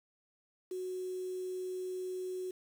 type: tone with quantisation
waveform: sine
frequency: 369 Hz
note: F#4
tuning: 5 cents flat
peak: -36 dBFS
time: 0.71-2.51 s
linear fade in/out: 5 ms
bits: 9
effects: none